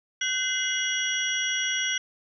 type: tone cluster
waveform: sine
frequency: 1524 / 2062 / 2897 / 3337 / 5780 Hz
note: G6 / C7 / F#7 / G#7 / F#8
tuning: -49 / -26 / -37 / +8 / -41 cents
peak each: -31 dBFS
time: 0.21-1.98 s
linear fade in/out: 5 ms
effects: none